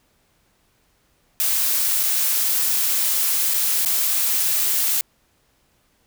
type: noise with dropouts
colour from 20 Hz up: blue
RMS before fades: -20 dBFS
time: 1.4-5.01 s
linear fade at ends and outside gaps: 0 ms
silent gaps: 2.032-2.036 / 3.538-3.542 / 3.849-3.859 s
effects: pink hiss -63 dBFS RMS until 6.06 s